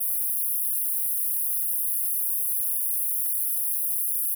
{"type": "high-pass noise", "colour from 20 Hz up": "pink", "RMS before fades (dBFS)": -26, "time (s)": [0, 4.35], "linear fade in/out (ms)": 10, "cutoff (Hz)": 10000, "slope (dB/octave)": 96, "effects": []}